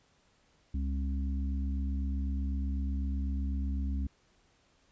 harmonic tone, 68 Hz, C#2, 33 cents flat, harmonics 1 / 3 / 4, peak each -30 / -40 / -42 dBFS, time 0.74-4.07 s, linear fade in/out 5 ms, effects pink hiss -68 dBFS RMS until 4.91 s + resampled to 16000 Hz

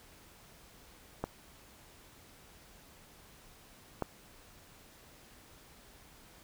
clicks, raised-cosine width 1 ms, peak -19 / -18 dBFS, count 2, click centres 1.24 / 4.023 s, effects pink hiss -58 dBFS RMS until 6.43 s

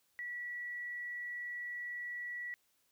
sine tone, 1942 Hz, B6, 30 cents flat, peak -39 dBFS, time 0.19-2.54 s, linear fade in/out 0 ms, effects white hiss -75 dBFS RMS until 2.91 s

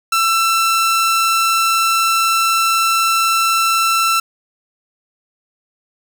sawtooth tone, 1338 Hz, E6, 25 cents sharp, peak -9 dBFS, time 0.12-4.2 s, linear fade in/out 5 ms, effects none

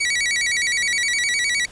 sawtooth tone with vibrato, 2093 Hz, C7, in tune, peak -15 dBFS, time 0-1.66 s, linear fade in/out 10 ms, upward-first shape square, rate 9.7 Hz, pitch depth 130 cents each way, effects pink hiss -45 dBFS RMS until 1.71 s + resampled to 22050 Hz

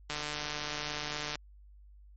click train, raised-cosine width 0.2 ms, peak -18 dBFS, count 188, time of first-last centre 0.1-1.355 s, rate 149 Hz, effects added 50 Hz sine -52 dBFS peak until 2.16 s + MP3 32 kbps

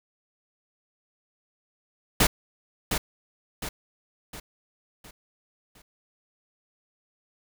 pink noise with echo, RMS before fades -19 dBFS, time 2.2-2.27 s, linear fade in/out 5 ms, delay 710 ms, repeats 5, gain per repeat -7 dB, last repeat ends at 5.82 s, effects none

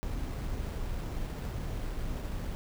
brown noise with sample-and-hold, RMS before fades -35 dBFS, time 0.03-2.55 s, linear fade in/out 0 ms, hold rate 6300 Hz, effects none

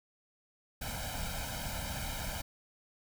pink noise with comb filter, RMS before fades -38 dBFS, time 0.81-2.42 s, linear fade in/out 10 ms, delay 1.3 ms, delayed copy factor +1, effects none

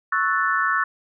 sine chord, F# minor seventh, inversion second, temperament equal, 1108.7 / 1318.5 / 1480 / 1760 Hz, C#6 / E6 / F#6 / A6, 0 / 0 / 0 / 0 cents, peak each -24 dBFS, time 0.12-0.84 s, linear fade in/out 5 ms, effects none

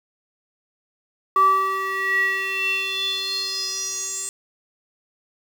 square tone with band-pass filter sweep, 385.4 Hz, G4, 29 cents flat, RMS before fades -23 dBFS, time 1.36-4.29 s, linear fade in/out 0 ms, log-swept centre 1100 to 7900 Hz, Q 7.7, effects 7-bit

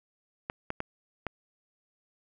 clicks, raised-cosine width 0.5 ms, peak -17 dBFS, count 4, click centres 0.499 / 0.704 / 0.804 / 1.267 s, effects none

